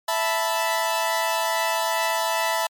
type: chord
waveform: sawtooth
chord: E suspended fourth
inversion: none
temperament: equal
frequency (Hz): 659.3 / 880 / 987.8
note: E5 / A5 / B5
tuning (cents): 0 / 0 / 0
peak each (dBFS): -22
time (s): 0.08-2.67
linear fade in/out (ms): 5
effects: MP3 96 kbps